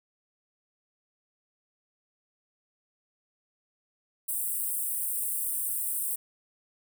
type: high-pass noise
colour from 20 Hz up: pink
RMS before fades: -31 dBFS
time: 4.28-6.16 s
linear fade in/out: 10 ms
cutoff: 8300 Hz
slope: 96 dB/octave
effects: none